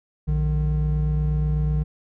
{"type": "tone pair together", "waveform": "triangle", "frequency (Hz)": [59.86, 151.5], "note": ["A#1", "D#3"], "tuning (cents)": [47, -46], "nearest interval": "octave + major third", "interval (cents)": 1607, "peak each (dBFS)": -20, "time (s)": [0.27, 1.84], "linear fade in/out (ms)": 20, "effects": []}